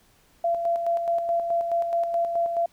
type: tone with tremolo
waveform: sine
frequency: 681 Hz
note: F5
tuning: 44 cents flat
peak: -20 dBFS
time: 0.44-2.66 s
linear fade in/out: 5 ms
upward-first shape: square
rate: 4.7 Hz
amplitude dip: 45%
effects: pink hiss -60 dBFS RMS until 2.72 s